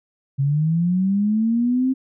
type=linear sweep; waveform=sine; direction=up; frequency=134.5 to 265.3 Hz; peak=-16 dBFS; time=0.38-1.94 s; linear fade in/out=20 ms; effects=none